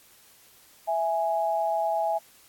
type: tone pair together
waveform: sine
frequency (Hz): 659.3 / 830.7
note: E5 / G#5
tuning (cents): 0 / 0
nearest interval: major third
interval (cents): 400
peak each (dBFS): -26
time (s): 0.87-2.19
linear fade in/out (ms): 20
effects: white hiss -56 dBFS RMS until 2.48 s + AAC 64 kbps